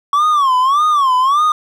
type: tone with vibrato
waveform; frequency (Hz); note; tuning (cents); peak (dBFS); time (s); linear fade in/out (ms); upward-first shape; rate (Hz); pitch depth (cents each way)
triangle; 1115; C#6; +10; -8; 0.13-1.52; 2; sine; 1.7; 180
effects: none